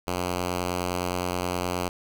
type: tone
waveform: 5% pulse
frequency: 89.6 Hz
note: F2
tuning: 45 cents sharp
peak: -15 dBFS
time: 0.07-1.89 s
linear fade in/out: 5 ms
effects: none